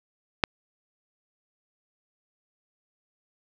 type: click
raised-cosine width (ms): 0.3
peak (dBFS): -3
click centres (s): 0.438
effects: none